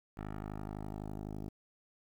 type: tone with low-pass filter sweep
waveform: 10% pulse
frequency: 51.91 Hz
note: G#1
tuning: in tune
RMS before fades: -42 dBFS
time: 0.17-1.49 s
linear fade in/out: 5 ms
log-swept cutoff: 1600 to 500 Hz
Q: 1.2
effects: 10-bit